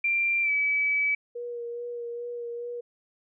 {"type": "tone with pitch glide", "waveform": "sine", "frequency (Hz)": [2370, 2291], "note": ["D7", "D7"], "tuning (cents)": [15, -44], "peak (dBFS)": -22, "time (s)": [0.04, 1.15], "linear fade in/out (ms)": 5, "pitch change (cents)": -59, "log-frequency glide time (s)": [0.42, 0.51]}
{"type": "tone with vibrato", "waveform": "sine", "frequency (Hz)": 476.5, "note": "A#4", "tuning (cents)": 38, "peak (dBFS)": -32, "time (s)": [1.35, 2.81], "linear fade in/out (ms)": 10, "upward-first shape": "sine", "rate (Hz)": 2.4, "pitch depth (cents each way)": 19}
{"effects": []}